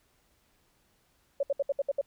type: tone bursts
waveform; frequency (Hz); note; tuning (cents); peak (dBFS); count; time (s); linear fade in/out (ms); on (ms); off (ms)
sine; 559; C#5; +14; -24; 7; 1.4-2.013; 5; 31; 66
effects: pink hiss -69 dBFS RMS until 2.06 s